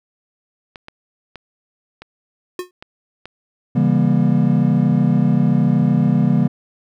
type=clicks; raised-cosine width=0.3 ms; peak=-19 dBFS; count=6; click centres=0.758 / 0.884 / 1.357 / 2.02 / 2.825 / 3.256 s
type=tone with exponential decay; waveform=square; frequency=361.1 Hz; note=F#4; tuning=42 cents flat; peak=-20 dBFS; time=2.59-2.71 s; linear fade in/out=2 ms; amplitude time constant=25 ms
type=chord; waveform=triangle; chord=C# diminished seventh; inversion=none; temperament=just; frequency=138.59 / 166.31 / 199.57 / 239.5 Hz; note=C#3 / E3 / G3 / Bb3; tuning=0 / +16 / +31 / +47 cents; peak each=-16 dBFS; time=3.75-6.48 s; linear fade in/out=10 ms
effects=none